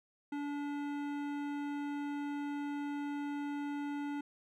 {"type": "tone with hard clipping", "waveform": "sine", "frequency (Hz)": 288.2, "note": "D4", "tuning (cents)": -33, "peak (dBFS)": -38, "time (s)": [0.32, 4.21], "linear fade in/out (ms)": 5, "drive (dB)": 15, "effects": []}